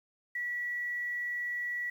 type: tone with quantisation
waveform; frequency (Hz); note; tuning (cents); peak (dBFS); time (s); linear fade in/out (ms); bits
sine; 1942; B6; -30; -32; 0.35-1.9; 5; 10
effects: none